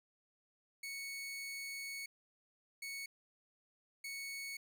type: tone bursts at uneven times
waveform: sawtooth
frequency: 2217 Hz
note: C#7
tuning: in tune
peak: -39 dBFS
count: 3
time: 0.83-2.06 / 2.82-3.06 / 4.04-4.57 s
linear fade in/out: 5 ms
effects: none